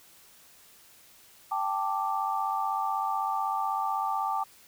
sine chord, G suspended second, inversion none, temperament equal, 784 / 880 / 1174.7 Hz, G5 / A5 / D6, 0 / 0 / 0 cents, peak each -31 dBFS, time 1.51-4.44 s, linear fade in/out 10 ms, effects white hiss -56 dBFS RMS until 4.67 s

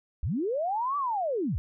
sine linear two-way sweep, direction up then down, 49.58 to 1174.7 to 49.58 Hz, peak -26 dBFS, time 0.23-1.58 s, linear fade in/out 0 ms, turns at 0.97 s, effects none

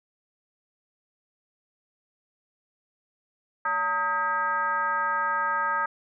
sine tone with frequency modulation, 1262 Hz, D#6, 24 cents sharp, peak -23 dBFS, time 3.65-5.86 s, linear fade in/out 5 ms, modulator 345 Hz, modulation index 1.2, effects none

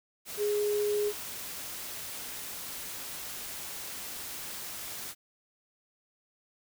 sine tone in noise, 415.3 Hz, G#4, in tune, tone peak -26 dBFS, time 0.37-1.13 s, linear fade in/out 50 ms, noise white, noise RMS -40 dBFS, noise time 0.25-5.15 s, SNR +11 dB, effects none

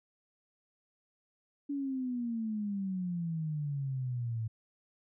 sine exponential sweep, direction down, 287.6 to 110 Hz, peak -32 dBFS, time 1.69-4.48 s, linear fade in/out 10 ms, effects none

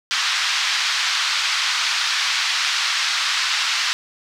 white band-pass noise, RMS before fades -21 dBFS, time 0.11-3.93 s, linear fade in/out 0 ms, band 1100 to 5100 Hz, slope 24 dB/octave, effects none

